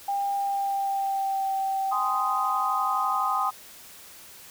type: tone with pitch glide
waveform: sine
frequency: 799 to 775.4 Hz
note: G5 to G5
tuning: +33 to -19 cents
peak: -24 dBFS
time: 0.08-1.93 s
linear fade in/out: 5 ms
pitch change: -52 cents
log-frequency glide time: 0.32-1.52 s
type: chord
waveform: sine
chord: Ab major seventh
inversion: third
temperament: just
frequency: 778.7 / 830.6 / 1038.3 / 1245.9 Hz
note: G5 / Ab5 / C6 / Eb6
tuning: -12 / 0 / -14 / +2 cents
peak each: -29 / -32 / -28 / -26 dBFS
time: 1.91-3.51 s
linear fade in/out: 20 ms
effects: white hiss -47 dBFS RMS until 4.5 s